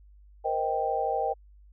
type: chord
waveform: sine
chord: C minor seventh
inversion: third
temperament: just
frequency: 470.9 / 523.3 / 627.9 / 784.9 Hz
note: Bb4 / C5 / Eb5 / G5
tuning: +18 / 0 / +16 / +2 cents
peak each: -32 / -33 / -32 / -28 dBFS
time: 0.44-1.34 s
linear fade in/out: 20 ms
effects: added 50 Hz sine -51 dBFS peak until 1.72 s